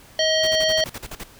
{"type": "harmonic tone", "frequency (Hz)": 633, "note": "D#5", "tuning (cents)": 30, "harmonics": [1, 3, 5, 7, 9], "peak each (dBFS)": [-20, -26, -23, -24, -30], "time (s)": [0.19, 0.84], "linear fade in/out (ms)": 2}
{"type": "noise bursts", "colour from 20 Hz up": "pink", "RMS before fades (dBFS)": -33, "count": 10, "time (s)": [0.43, 1.237], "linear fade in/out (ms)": 5, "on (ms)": 42, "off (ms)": 43}
{"effects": ["pink hiss -48 dBFS RMS until 1.39 s"]}